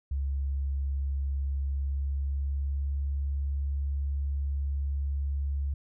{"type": "tone with pitch glide", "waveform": "sine", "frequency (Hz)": [68.9, 69.94], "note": ["C#2", "C#2"], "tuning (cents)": [-10, 16], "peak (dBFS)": -27, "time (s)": [0.11, 5.74], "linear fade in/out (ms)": 5, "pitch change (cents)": 26, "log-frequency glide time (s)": [1.63, 3.02], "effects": []}